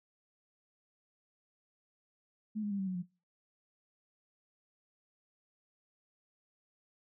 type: tone with pitch steps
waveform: sine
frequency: 214.5 / 206.7 / 199.21 / 191.98 / 185.02 / 178.3 Hz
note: A3 / G#3 / G3 / G3 / F#3 / F3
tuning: -44 / -8 / +28 / -36 / 0 / +36 cents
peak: -33 dBFS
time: 2.55-3.03 s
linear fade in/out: 20 ms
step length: 80 ms
effects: noise-tail reverb RT60 0.3 s tail -21 dB re dry